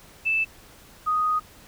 sine tone pair in turn, 2637 / 1244.5 Hz, E7 / D#6, 0 / 0 cents, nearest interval octave + minor second, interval 1300 cents, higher first, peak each -20 / -20 dBFS, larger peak neither, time 0.25-0.45 / 1.06-1.4 s, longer second, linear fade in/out 20 ms, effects pink hiss -50 dBFS RMS until 1.67 s

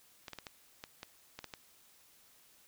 clicks, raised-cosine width 0.2 ms, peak -26 dBFS, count 9, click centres 0.282 / 0.333 / 0.387 / 0.468 / 0.839 / 1.031 / 1.39 / 1.443 / 1.538 s, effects white hiss -64 dBFS RMS until 2.67 s

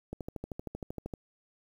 click train, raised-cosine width 2 ms, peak -24 dBFS, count 14, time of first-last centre 0.13-1.138 s, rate 12.9 Hz, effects 9-bit

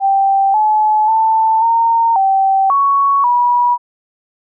sine tone with pitch steps, 783 / 857 / 887 / 919 / 775 / 1114 / 970 Hz, G5 / A5 / A5 / A#5 / G5 / C#6 / B5, -2 / -46 / +14 / -25 / -20 / +8 / -31 cents, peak -9 dBFS, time 0-3.78 s, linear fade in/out 50 ms, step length 540 ms, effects none

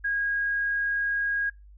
sine tone, 1638 Hz, G#6, 24 cents flat, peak -24 dBFS, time 0.04-1.5 s, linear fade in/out 10 ms, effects noise-tail reverb RT60 0.2 s tail -21 dB re dry + added 50 Hz sine -47 dBFS peak until 1.77 s

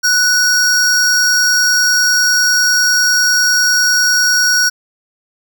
square tone pair together, 1480 / 5610 Hz, F#6 / F8, 0 / +7 cents, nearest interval octave + major seventh, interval 2307 cents, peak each -13 dBFS, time 0.03-4.7 s, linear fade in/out 20 ms, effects none

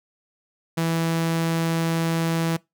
sawtooth tone, 164.81 Hz, E3, in tune, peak -17 dBFS, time 0.77-2.57 s, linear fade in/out 10 ms, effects noise-tail reverb RT60 0.2 s tail -23 dB re dry

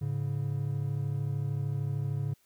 triangle tone pair together, 107.88 / 141.1 Hz, A2 / C#3, -34 / +31 cents, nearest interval perfect fourth, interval 465 cents, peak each -31 / -29 dBFS, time 0.01-2.34 s, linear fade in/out 10 ms, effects white hiss -68 dBFS RMS until 2.45 s

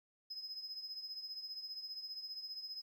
sine tone with tremolo, 5080 Hz, D#8, 35 cents sharp, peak -38 dBFS, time 0.3-2.82 s, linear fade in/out 10 ms, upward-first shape triangle, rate 15 Hz, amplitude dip 80%, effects tanh soft clip ceiling -40 dBFS + 12-bit

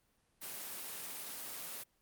white high-pass noise, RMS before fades -44 dBFS, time 0.41-1.84 s, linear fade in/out 20 ms, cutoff 160 Hz, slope 12 dB/octave, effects pink hiss -75 dBFS RMS until 2.01 s + Opus 24 kbps

